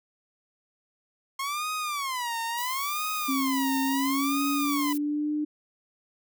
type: tone with vibrato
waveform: sawtooth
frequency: 1071 Hz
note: C6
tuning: 40 cents sharp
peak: -25 dBFS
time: 1.39-4.93 s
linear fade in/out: 5 ms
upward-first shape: sine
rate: 0.73 Hz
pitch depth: 270 cents each way
type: noise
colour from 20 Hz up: violet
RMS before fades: -37 dBFS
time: 2.57-4.98 s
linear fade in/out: 10 ms
type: tone with pitch glide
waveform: sine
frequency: 269.1 to 300.3 Hz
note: C4 to D4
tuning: +49 to +39 cents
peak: -25 dBFS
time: 3.28-5.45 s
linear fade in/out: 10 ms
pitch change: +190 cents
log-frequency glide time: 3.85-5.32 s
effects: none